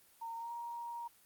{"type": "tone with pitch glide", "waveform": "sine", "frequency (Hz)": [918, 941.1], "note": ["A#5", "A#5"], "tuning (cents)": [-27, 16], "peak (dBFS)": -40, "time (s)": [0.21, 1.08], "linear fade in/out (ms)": 10, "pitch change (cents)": 43, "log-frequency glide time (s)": [0.37, 0.52], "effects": ["white hiss -65 dBFS RMS until 1.25 s", "Opus 24 kbps"]}